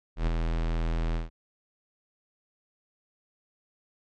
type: tone with ADSR envelope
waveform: square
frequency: 41.2 Hz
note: E1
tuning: in tune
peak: -22 dBFS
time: 0.16-1.3 s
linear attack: 110 ms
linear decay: 12 ms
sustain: -4 dB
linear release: 150 ms
effects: low-pass 4000 Hz 12 dB/octave + MP3 64 kbps